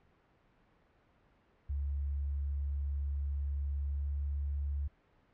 sine tone with pitch glide, 70.6 to 71.17 Hz, C#2 to C#2, +32 to +46 cents, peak -32 dBFS, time 1.69-4.88 s, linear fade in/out 10 ms, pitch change +14 cents, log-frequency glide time 3.91-4.07 s, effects pink hiss -68 dBFS RMS until 5.33 s + low-pass 2000 Hz 12 dB/octave

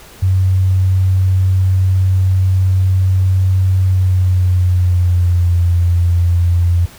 sine tone with pitch glide, 93.8 to 87.01 Hz, F#2 to F2, +24 to -6 cents, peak -9 dBFS, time 0.22-6.86 s, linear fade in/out 10 ms, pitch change -130 cents, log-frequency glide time 3.8-5.6 s, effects pink hiss -39 dBFS RMS until 6.98 s

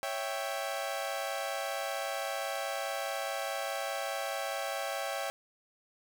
sawtooth chord, C# diminished, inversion none, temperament equal, 554.4 / 659.3 / 784 Hz, C#5 / E5 / G5, 0 / 0 / 0 cents, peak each -34 dBFS, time 0.03-5.3 s, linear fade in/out 0 ms, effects none

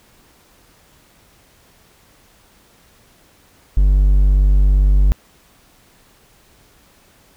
triangle tone, 48.78 Hz, G1, 8 cents flat, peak -7 dBFS, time 3.77-5.12 s, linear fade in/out 0 ms, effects pink hiss -52 dBFS RMS until 7.36 s

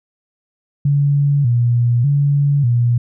sine tone with vibrato, 130.81 Hz, C3, in tune, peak -11 dBFS, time 0.85-2.98 s, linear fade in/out 5 ms, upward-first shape square, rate 0.84 Hz, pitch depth 150 cents each way, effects none

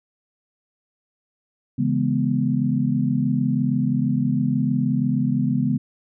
sine chord, C# minor seventh, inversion none, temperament equal, 138.59 / 164.81 / 207.7 / 246.9 Hz, C#3 / E3 / G#3 / B3, 0 / 0 / 0 / 0 cents, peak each -23 / -27 / -24 / -22 dBFS, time 1.78-5.78 s, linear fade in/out 10 ms, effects none

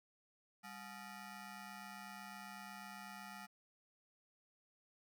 15% pulse ring-modulated tone, 526 Hz, C5, 9 cents sharp, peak -40 dBFS, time 0.63-3.47 s, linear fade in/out 20 ms, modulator 327 Hz, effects none

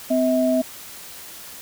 sine tone pair together, 255.6 / 644 Hz, C4 / E5, -40 / -41 cents, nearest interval octave + major third, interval 1599 cents, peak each -19 dBFS, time 0.1-0.62 s, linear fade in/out 10 ms, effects white hiss -39 dBFS RMS until 1.61 s

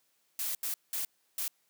blue noise bursts at uneven times, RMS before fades -34 dBFS, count 4, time 0.39-0.55 / 0.63-0.74 / 0.93-1.05 / 1.38-1.48 s, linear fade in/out 2 ms, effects white hiss -73 dBFS RMS until 1.69 s + high-pass 150 Hz 12 dB/octave

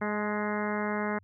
harmonic tone with a mistuned harmonic, 209.1 Hz, G#3, 12 cents sharp, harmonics 1 / 2 / 3 / 4 / 5 / 6 / 7 / 8 / 9 / 10, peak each -32 / -35 / -37 / -38 / -39 / -40 / -40 / -41 / -42 / -42 dBFS, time 0.01-1.19 s, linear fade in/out 10 ms, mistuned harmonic 4, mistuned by +21 cents, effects added 95 Hz sine -57 dBFS peak until 1.23 s

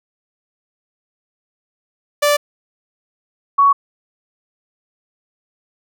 sawtooth / sine tone pair in turn, 585 / 1119.1 Hz, D5 / C#6, -7 / +16 cents, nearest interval major seventh, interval 1123 cents, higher second, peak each -8 dBFS, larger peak neither, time 2.22-2.37 / 3.58-3.73 s, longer neither, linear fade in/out 10 ms, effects none

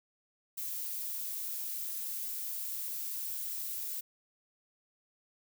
violet noise, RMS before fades -38 dBFS, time 0.57-4.01 s, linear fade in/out 10 ms, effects none

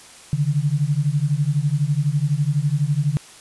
sine beating tone pair, 140 / 152 Hz, C#3 / D#3, +18 / -40 cents, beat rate 12 Hz, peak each -20 dBFS, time 0.33-3.17 s, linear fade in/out 0 ms, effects white hiss -44 dBFS RMS until 3.4 s + resampled to 24000 Hz

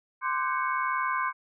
sine tone cluster, 1041 / 1182 / 1524 / 1604 / 2211 Hz, C6 / D6 / G6 / G6 / C#7, -9 / +11 / -49 / +39 / -5 cents, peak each -28 / -33 / -33 / -37 / -36 dBFS, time 0.21-1.33 s, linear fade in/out 50 ms, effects none

